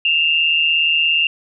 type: tone pair together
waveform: sine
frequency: 2637 / 2794 Hz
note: E7 / F7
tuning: 0 / 0 cents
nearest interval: minor second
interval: 100 cents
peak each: -19 / -14 dBFS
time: 0.05-1.27 s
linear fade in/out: 2 ms
effects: none